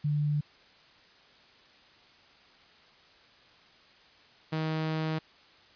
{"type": "tone pair in turn", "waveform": ["sine", "sawtooth"], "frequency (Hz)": [147.9, 157.91], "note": ["D3", "D#3"], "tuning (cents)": [13, 26], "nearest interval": "minor second", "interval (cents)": 113, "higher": "second", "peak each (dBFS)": -25, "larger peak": "neither", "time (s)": [[0.04, 0.41], [4.52, 5.19]], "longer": "second", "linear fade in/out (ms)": 10, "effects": ["white hiss -58 dBFS RMS until 5.75 s", "resampled to 11025 Hz"]}